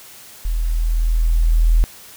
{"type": "tone with level ramp", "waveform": "sine", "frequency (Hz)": 40.74, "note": "E1", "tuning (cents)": -20, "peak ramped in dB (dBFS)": [-17, -9], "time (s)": [0.45, 1.84], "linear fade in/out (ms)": 0, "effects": ["white hiss -41 dBFS RMS until 2.16 s"]}